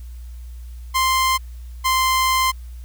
sawtooth tone pair in turn, 1046.5 / 1042.6 Hz, C6 / C6, 0 / -6 cents, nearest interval unison, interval 6 cents, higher first, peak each -12 dBFS, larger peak neither, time 0.94-1.38 / 1.84-2.52 s, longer second, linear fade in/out 20 ms, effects added 60 Hz sine -32 dBFS peak until 2.84 s + white hiss -55 dBFS RMS until 2.84 s

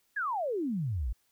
sine exponential sweep, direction down, 1743 to 49.48 Hz, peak -29 dBFS, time 0.16-1.13 s, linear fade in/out 10 ms, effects white hiss -72 dBFS RMS until 1.31 s

